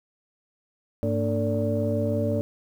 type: tone cluster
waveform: sine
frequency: 103.1 / 229.1 / 295.1 / 448.3 / 578 Hz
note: G#2 / A#3 / D4 / A4 / D5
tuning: -12 / -30 / +8 / +32 / -28 cents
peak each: -26 / -28 / -31 / -31 / -27 dBFS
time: 1.03-2.41 s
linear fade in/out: 0 ms
effects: tanh soft clip ceiling -13 dBFS + 9-bit